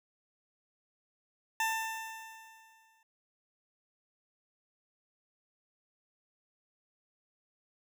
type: tone with exponential decay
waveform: 20% pulse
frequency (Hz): 892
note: A5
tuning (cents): +23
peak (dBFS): -23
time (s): 1.6-3.03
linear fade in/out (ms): 2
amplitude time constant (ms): 310
effects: none